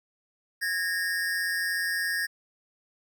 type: tone pair together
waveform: square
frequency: 1656 / 1832.9 Hz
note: G#6 / A#6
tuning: -5 / -30 cents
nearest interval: major second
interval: 175 cents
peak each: -30 / -30 dBFS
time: 0.61-2.27 s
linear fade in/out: 20 ms
effects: 11-bit